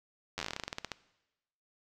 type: slowing click train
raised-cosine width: 0.2 ms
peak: -18 dBFS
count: 18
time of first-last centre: 0.38-0.917 s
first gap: 10 ms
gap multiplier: 1.13
effects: noise-tail reverb RT60 1.0 s tail -19 dB re dry